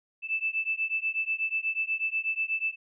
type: beating tone pair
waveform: sine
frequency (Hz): 2633 / 2641.2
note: E7 / E7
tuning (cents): -3 / +3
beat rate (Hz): 8.2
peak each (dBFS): -30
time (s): 0.22-2.76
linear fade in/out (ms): 50
effects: none